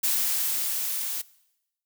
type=noise with level ramp; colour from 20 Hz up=blue; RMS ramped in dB=-24 to -31 dBFS; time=0.03-1.22 s; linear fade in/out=10 ms; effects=noise-tail reverb RT60 0.9 s tail -21 dB re dry